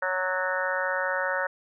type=harmonic tone with a mistuned harmonic; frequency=185 Hz; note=F#3; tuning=in tune; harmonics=3 / 4 / 5 / 6 / 7 / 8 / 9 / 10; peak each=-30 / -40 / -33 / -39 / -35 / -30 / -36 / -33 dBFS; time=0.02-1.47 s; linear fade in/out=5 ms; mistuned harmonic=10; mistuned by=-23 cents; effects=none